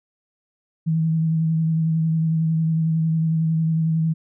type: tone with vibrato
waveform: sine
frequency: 161.1 Hz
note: E3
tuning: 39 cents flat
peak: -17 dBFS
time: 0.86-4.14 s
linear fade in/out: 20 ms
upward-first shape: sine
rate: 11 Hz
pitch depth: 22 cents each way
effects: none